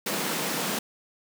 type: high-pass noise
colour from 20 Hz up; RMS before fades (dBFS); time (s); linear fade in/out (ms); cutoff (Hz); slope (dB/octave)
pink; -29; 0.06-0.79; 5; 160; 48
effects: none